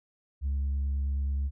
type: tone with vibrato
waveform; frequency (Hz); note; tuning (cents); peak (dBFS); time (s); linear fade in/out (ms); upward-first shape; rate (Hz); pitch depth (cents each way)
sine; 69.3; C#2; 0; -24; 0.41-1.51; 50; sine; 9.3; 11
effects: tanh soft clip ceiling -25 dBFS